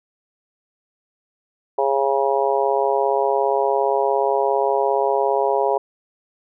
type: harmonic tone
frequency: 137.3 Hz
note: C#3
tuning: 16 cents flat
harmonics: 3 / 4 / 5 / 6 / 7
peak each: -21 / -22 / -23 / -24 / -24 dBFS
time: 1.78-5.78 s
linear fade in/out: 5 ms
effects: none